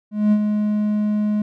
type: tone with ADSR envelope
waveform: triangle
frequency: 210.3 Hz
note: G#3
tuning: 22 cents sharp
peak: -9 dBFS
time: 0.11-1.42 s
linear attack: 210 ms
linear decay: 61 ms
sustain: -6 dB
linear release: 3 ms
effects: none